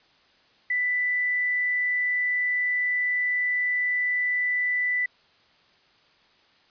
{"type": "tone", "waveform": "sine", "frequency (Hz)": 1984, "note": "B6", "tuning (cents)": 7, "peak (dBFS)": -22, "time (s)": [0.7, 5.06], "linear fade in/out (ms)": 5, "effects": ["white hiss -60 dBFS RMS until 6.7 s", "resampled to 11025 Hz"]}